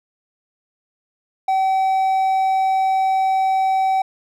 triangle tone, 765 Hz, G5, 42 cents flat, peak -13 dBFS, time 1.48-4.02 s, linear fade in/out 5 ms, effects none

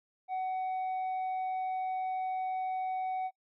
sine tone with tanh clipping, 749 Hz, F#5, 21 cents sharp, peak -32 dBFS, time 0.28-3.31 s, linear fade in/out 50 ms, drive 3 dB, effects noise-tail reverb RT60 0.1 s tail -26 dB re dry

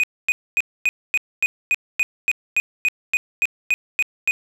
triangle tone bursts, 2489 Hz, D#7, in tune, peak -13 dBFS, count 16, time 0-4.31 s, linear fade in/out 0 ms, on 35 ms, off 250 ms, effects none

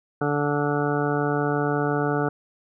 harmonic tone, 145.7 Hz, D3, 13 cents flat, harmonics 1 / 2 / 3 / 4 / 5 / 6 / 8 / 9 / 10, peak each -27 / -27 / -26 / -33 / -30 / -34 / -36 / -33 / -32 dBFS, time 0.21-2.29 s, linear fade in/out 5 ms, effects none

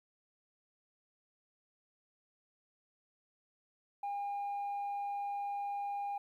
sine tone, 808 Hz, G#5, 48 cents flat, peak -33 dBFS, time 4.03-6.18 s, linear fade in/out 5 ms, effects tanh soft clip ceiling -34 dBFS + 12-bit

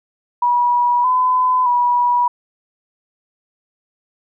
sine tone with pitch steps, 969 / 1011 / 972 Hz, B5 / B5 / B5, -33 / +40 / -28 cents, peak -12 dBFS, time 0.42-2.28 s, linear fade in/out 5 ms, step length 620 ms, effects none

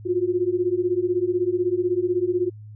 sine beating tone pair, 349.2 / 365.2 Hz, F4 / F#4, 0 / -23 cents, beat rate 16 Hz, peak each -23 / -22 dBFS, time 0.05-2.5 s, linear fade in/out 20 ms, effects added 106 Hz sine -38 dBFS peak until 2.75 s

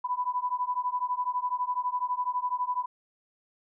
sine beating tone pair, 987.8 / 999.8 Hz, B5 / B5, 0 / +21 cents, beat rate 12 Hz, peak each -30 dBFS, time 0.04-2.86 s, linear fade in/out 10 ms, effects none

